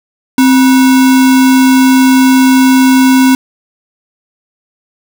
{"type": "tone with sample-and-hold", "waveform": "sine", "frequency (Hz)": 261.3, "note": "C4", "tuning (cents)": -2, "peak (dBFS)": -3, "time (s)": [0.38, 3.35], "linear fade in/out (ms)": 2, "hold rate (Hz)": 1225, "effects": []}